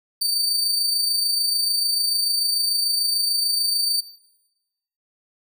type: tone with amplitude modulation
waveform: sawtooth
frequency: 4598 Hz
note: D8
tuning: 37 cents flat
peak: -15 dBFS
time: 0.21-4.01 s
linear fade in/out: 10 ms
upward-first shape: sine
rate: 26.8 Hz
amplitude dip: 40%
effects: noise-tail reverb RT60 1.0 s tail -17 dB re dry